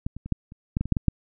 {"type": "clicks", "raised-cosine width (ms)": 5, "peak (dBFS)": [-15, -24, -23, -10, -30, -11, -13, -19, -6, -12, -6], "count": 11, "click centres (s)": [0.065, 0.166, 0.26, 0.323, 0.521, 0.769, 0.81, 0.856, 0.923, 0.968, 1.083], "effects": []}